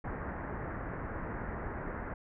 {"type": "low-pass noise", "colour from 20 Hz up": "pink", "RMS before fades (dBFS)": -39, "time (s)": [0.04, 2.14], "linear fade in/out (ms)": 5, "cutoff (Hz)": 1900, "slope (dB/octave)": 48, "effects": []}